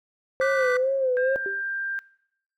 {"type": "tone with vibrato", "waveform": "sine", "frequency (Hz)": 521, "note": "C5", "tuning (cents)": -7, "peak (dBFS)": -20, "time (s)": [0.4, 1.36], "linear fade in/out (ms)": 0, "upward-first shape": "sine", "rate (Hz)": 2.3, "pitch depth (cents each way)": 75}
{"type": "chord", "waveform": "triangle", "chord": "G major seventh", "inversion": "second", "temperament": "equal with one note detuned", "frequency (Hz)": [1174.7, 1480, 1534.8, 1975.5], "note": ["D6", "F#6", "G6", "B6"], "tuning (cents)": [0, 0, -37, 0], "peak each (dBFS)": -28, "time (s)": [0.41, 0.77], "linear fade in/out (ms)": 2}
{"type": "tone with pitch glide", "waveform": "sine", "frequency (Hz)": [1598, 1587], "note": ["G6", "G6"], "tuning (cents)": [33, 21], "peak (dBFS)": -27, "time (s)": [1.17, 1.99], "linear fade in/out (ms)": 0, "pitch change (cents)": -12, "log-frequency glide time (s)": [1.29, 1.41]}
{"type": "tone with exponential decay", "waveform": "sine", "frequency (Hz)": 392, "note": "G4", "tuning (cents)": 0, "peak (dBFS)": -27, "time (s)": [1.46, 1.68], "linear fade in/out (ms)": 1, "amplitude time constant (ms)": 47}
{"effects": ["noise-tail reverb RT60 0.7 s tail -21 dB re dry", "tanh soft clip ceiling -10 dBFS"]}